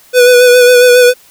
square tone with vibrato, 493.9 Hz, B4, in tune, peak -3 dBFS, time 0.13-1.14 s, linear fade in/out 50 ms, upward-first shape sine, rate 7.3 Hz, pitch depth 27 cents each way, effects white hiss -43 dBFS RMS until 1.3 s

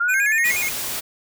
sine linear sweep, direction up, 1380 to 1975.5 Hz, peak -17 dBFS, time 0-0.52 s, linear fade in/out 10 ms
square tone with vibrato, 2300 Hz, D7, 37 cents flat, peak -22 dBFS, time 0.08-0.7 s, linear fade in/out 20 ms, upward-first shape square, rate 8.3 Hz, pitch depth 110 cents each way
white noise, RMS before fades -27 dBFS, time 0.44-1.01 s, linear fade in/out 20 ms
effects none

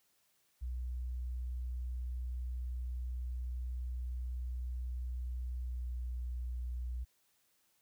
sine tone with pitch glide, 61.74 to 61.14 Hz, B1 to B1, 0 to -17 cents, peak -36 dBFS, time 0.61-7.05 s, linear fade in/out 20 ms, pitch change -17 cents, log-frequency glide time 5.61-5.89 s, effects white hiss -74 dBFS RMS until 7.81 s

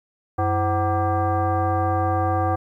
sine tone with frequency modulation, 329.6 Hz, E4, in tune, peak -18 dBFS, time 0.38-2.56 s, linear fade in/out 10 ms, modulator 423 Hz, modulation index 1.8, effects 10-bit

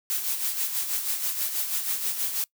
blue noise with tremolo, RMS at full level -26 dBFS, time 0.1-2.44 s, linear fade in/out 0 ms, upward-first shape sine, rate 6.2 Hz, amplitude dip 55%, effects noise-tail reverb RT60 0.1 s tail -23 dB re dry

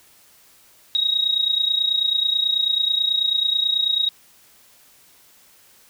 sine tone with amplitude modulation, 3790 Hz, A#7, 28 cents sharp, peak -14 dBFS, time 0.95-4.09 s, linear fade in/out 0 ms, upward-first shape sine, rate 29.2 Hz, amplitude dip 75%, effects white hiss -53 dBFS RMS until 5.89 s

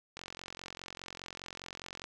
click train, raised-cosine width 0.2 ms, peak -25 dBFS, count 85, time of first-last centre 0.17-2.041 s, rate 44.9 Hz, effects none

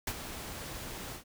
pink noise with ADSR envelope, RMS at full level -32 dBFS, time 0.07-1.24 s, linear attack 4 ms, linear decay 55 ms, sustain -10 dB, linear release 100 ms, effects none

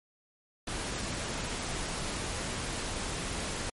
pink noise, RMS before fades -35 dBFS, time 0.67-3.7 s, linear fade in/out 5 ms, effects MP3 48 kbps

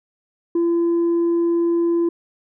sine tone with tanh clipping, 339.7 Hz, F4, 48 cents flat, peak -16 dBFS, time 0.55-2.09 s, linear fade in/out 5 ms, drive 1 dB, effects none

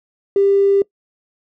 triangle tone with tanh clipping, 396.7 Hz, G4, 21 cents sharp, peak -10 dBFS, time 0.36-0.82 s, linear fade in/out 2 ms, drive 2 dB, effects noise-tail reverb RT60 0.1 s tail -22 dB re dry

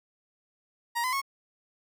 30% pulse tone with pitch steps, 943 / 1016.5 / 1095.8 Hz, A#5 / B5 / C#6, +20 / +50 / -20 cents, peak -24 dBFS, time 0.95-1.217 s, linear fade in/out 20 ms, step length 89 ms, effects none

